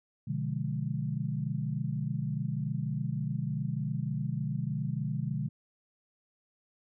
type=chord; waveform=sine; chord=B diminished seventh; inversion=none; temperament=equal with one note detuned; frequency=123.47 / 146.83 / 173.41 / 207.7 Hz; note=B2 / D3 / F3 / Ab3; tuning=0 / 0 / -12 / 0 cents; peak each=-35 / -33 / -38 / -38 dBFS; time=0.27-5.49 s; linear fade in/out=10 ms; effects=none